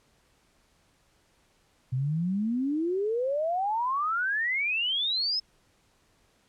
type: exponential sweep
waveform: sine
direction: up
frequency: 123.5 to 5260 Hz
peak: -25 dBFS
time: 1.92-5.4 s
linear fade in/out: 10 ms
effects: pink hiss -66 dBFS RMS until 6.48 s + low-pass 10000 Hz 12 dB/octave